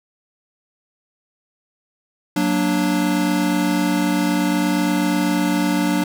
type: chord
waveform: square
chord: Gb augmented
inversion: none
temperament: equal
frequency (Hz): 185 / 233.1 / 293.7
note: Gb3 / Bb3 / D4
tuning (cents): 0 / 0 / 0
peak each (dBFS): -22 / -25 / -20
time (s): 2.36-6.04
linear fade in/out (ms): 5
effects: none